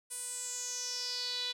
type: tone with band-pass filter sweep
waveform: sawtooth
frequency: 493.9 Hz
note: B4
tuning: in tune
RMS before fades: -38 dBFS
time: 0.1-1.53 s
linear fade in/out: 20 ms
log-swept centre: 9600 to 3700 Hz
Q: 6.2
effects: none